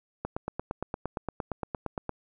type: click train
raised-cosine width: 1 ms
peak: -17 dBFS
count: 17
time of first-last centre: 0.25-2.093 s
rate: 8.68 Hz
effects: none